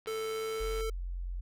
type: click train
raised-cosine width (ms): 0.3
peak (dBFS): -32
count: 78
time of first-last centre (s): 0.06-0.808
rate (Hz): 103
type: tone with pitch glide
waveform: square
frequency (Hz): 441.5 to 444.3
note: A4 to A4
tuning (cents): +6 to +17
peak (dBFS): -34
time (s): 0.07-0.9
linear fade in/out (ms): 5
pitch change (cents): +11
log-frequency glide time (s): 0.31-0.76
type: tone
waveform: sine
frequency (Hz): 44.28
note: F1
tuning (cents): +25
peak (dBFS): -34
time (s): 0.6-1.41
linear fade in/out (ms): 10
effects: none